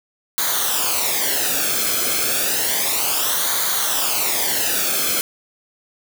white noise with flanger, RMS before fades -20 dBFS, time 0.38-5.21 s, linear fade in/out 0 ms, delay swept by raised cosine 0.37 to 1.08 ms, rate 0.31 Hz, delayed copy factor -0.7, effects none

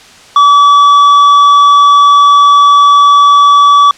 sine tone with tanh clipping, 1147 Hz, D6, 41 cents flat, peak -3 dBFS, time 0.36-3.91 s, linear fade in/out 2 ms, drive 8 dB, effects white hiss -36 dBFS RMS until 3.97 s + low-pass 6000 Hz 12 dB/octave

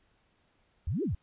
sine exponential two-way sweep, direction up then down, 65.41 to 435.1 to 65.41 Hz, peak -28 dBFS, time 0.87-1.15 s, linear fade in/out 5 ms, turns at 1.03 s, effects pink hiss -70 dBFS RMS until 1.22 s + resampled to 8000 Hz

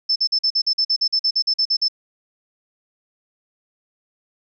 sine tone bursts, 5274 Hz, E8, in tune, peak -15 dBFS, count 16, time 0.09-1.884 s, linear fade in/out 10 ms, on 69 ms, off 46 ms, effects none

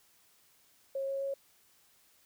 sine tone with pitch steps, 543 / 546.5 / 549.9 Hz, C#5 / C#5 / C#5, -36 / -25 / -14 cents, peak -32 dBFS, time 0.95-1.34 s, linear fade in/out 5 ms, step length 130 ms, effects white hiss -66 dBFS RMS until 2.25 s

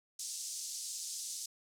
pink band-pass noise, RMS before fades -42 dBFS, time 0.19-1.46 s, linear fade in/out 5 ms, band 5200 to 9200 Hz, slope 24 dB/octave, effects none

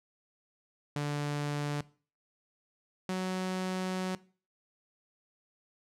sawtooth tone pair in turn, 146.1 / 185.76 Hz, D3 / F#3, -9 / +7 cents, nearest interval major third, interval 416 cents, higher second, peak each -27 dBFS, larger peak neither, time 0.96-1.81 / 3.09-4.15 s, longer second, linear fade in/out 2 ms, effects noise-tail reverb RT60 0.4 s tail -20 dB re dry + low-pass 9000 Hz 12 dB/octave

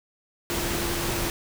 sine tone in noise, 343.6 Hz, F4, 28 cents flat, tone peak -32 dBFS, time 0.5-1.3 s, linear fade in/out 0 ms, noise pink, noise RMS -28 dBFS, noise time 0.5-1.3 s, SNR -7 dB, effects none

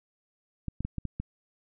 clicks, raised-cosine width 5 ms, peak -20 dBFS, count 6, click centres 0.683 / 0.806 / 0.85 / 0.983 / 1.053 / 1.2 s, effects none

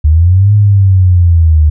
sine linear two-way sweep, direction up then down, 73 to 105.1 to 74.7 Hz, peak -3 dBFS, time 0.04-1.7 s, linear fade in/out 10 ms, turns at 0.54 s, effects none

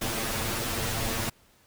pink noise with comb filter, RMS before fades -30 dBFS, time 0.01-1.3 s, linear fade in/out 10 ms, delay 8.9 ms, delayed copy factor +0.8, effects pink hiss -61 dBFS RMS until 1.66 s

